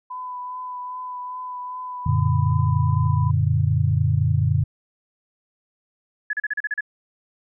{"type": "tone with vibrato", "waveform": "sine", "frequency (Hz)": 1000, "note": "B5", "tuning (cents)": 21, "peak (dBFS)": -29, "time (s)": [0.1, 3.31], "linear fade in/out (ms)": 10, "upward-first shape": "triangle", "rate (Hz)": 2.5, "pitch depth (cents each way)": 18}
{"type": "chord", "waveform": "sine", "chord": "Gb augmented", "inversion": "none", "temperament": "equal with one note detuned", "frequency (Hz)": [92.5, 116.54, 146.24], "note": ["Gb2", "Bb2", "D3"], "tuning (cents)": [0, 0, -7], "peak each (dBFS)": -21, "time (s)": [2.06, 4.64], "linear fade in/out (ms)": 5}
{"type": "tone bursts", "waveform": "sine", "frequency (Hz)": 1698, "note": "G#6", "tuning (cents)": 38, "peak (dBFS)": -21, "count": 8, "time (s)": [6.3, 6.808], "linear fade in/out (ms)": 5, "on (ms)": 32, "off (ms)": 36}
{"effects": []}